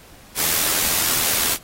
white noise with amplitude modulation, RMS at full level -18 dBFS, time 0.35-1.58 s, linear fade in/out 50 ms, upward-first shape sine, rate 80.4 Hz, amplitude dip 45%, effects pink hiss -47 dBFS RMS until 1.63 s + AAC 48 kbps

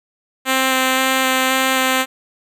5% pulse tone with vibrato, 261.6 Hz, C4, in tune, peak -3 dBFS, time 0.45-2.06 s, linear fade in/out 50 ms, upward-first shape square, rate 1.9 Hz, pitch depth 8 cents each way, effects none

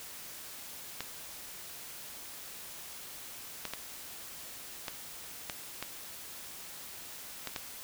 clicks, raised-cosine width 0.2 ms, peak -18 dBFS, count 8, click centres 1.006 / 3.653 / 3.736 / 4.882 / 5.498 / 5.826 / 7.473 / 7.562 s, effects white hiss -46 dBFS RMS until 7.83 s

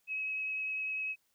sine tone with vibrato, 2560 Hz, D#7, 49 cents sharp, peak -33 dBFS, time 0.07-1.16 s, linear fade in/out 50 ms, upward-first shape triangle, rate 10 Hz, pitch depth 10 cents each way, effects white hiss -75 dBFS RMS until 1.34 s

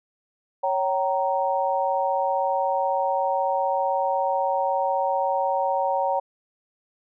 sine chord, G diminished, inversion second, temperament equal with one note detuned, 554.4 / 767 / 932.3 Hz, Db5 / G5 / Bb5, 0 / -38 / 0 cents, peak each -25 dBFS, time 0.63-6.2 s, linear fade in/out 10 ms, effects none

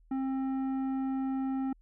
sine tone with tanh clipping, 266.1 Hz, C4, 29 cents sharp, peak -31 dBFS, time 0.11-1.73 s, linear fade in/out 5 ms, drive 10 dB, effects added 40 Hz sine -58 dBFS peak until 1.81 s

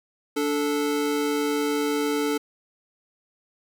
square tone pair together, 290.7 / 440 Hz, D4 / A4, -18 / 0 cents, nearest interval perfect fifth, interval 718 cents, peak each -26 dBFS, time 0.36-2.38 s, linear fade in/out 10 ms, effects none

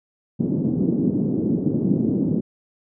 pink band-pass noise, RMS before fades -21 dBFS, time 0.39-2.41 s, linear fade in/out 20 ms, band 160 to 320 Hz, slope 24 dB/octave, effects none

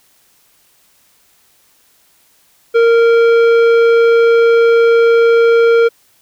sine tone with tanh clipping, 463.2 Hz, A#4, 11 cents flat, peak -8 dBFS, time 2.74-5.89 s, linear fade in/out 20 ms, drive 12 dB, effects white hiss -53 dBFS RMS until 6.21 s

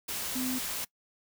sine tone in noise, 255.3 Hz, C4, 42 cents flat, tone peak -31 dBFS, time 0.35-0.59 s, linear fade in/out 10 ms, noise white, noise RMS -35 dBFS, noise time 0.08-0.85 s, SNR +1 dB, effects noise-tail reverb RT60 0.1 s tail -22 dB re dry

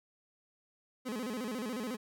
30% pulse tone with vibrato, 233.1 Hz, A#3, in tune, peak -33 dBFS, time 1.05-1.97 s, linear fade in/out 20 ms, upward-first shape square, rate 14 Hz, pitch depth 160 cents each way, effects none

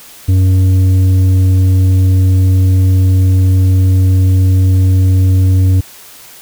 triangle tone with tanh clipping, 93.5 Hz, F#2, 19 cents sharp, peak -7 dBFS, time 0.28-5.81 s, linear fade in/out 10 ms, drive 11 dB, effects white hiss -36 dBFS RMS until 6.41 s

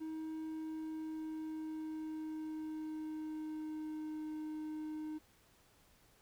triangle tone with pitch glide, 316.1 to 308.7 Hz, D#4 to D#4, +27 to -14 cents, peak -38 dBFS, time 0-5.19 s, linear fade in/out 20 ms, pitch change -41 cents, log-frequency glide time 0.46-4.29 s, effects pink hiss -68 dBFS RMS until 6.21 s

